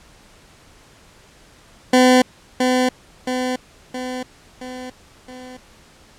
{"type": "tone with echo", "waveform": "20% pulse", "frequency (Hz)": 253.6, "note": "B3", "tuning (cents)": 46, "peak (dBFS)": -5, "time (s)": [1.93, 2.22], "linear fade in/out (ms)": 5, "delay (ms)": 670, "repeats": 5, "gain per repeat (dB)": -5, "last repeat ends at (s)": 5.57, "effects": ["pink hiss -49 dBFS RMS until 6.18 s", "low-pass 9000 Hz 12 dB/octave"]}